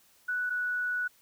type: tone pair in turn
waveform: sine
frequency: 1480 / 1474.4 Hz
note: F#6 / F#6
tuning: 0 / -7 cents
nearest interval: unison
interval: 7 cents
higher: first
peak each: -28 dBFS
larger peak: neither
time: 0.28-0.5 / 0.5-1.08 s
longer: second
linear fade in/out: 10 ms
effects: white hiss -63 dBFS RMS until 1.21 s